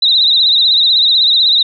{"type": "tone with vibrato", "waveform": "sine", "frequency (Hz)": 3853, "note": "B7", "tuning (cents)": -44, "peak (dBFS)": -7, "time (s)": [0.02, 1.63], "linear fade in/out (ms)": 5, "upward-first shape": "triangle", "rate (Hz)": 16, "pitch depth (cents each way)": 110, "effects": []}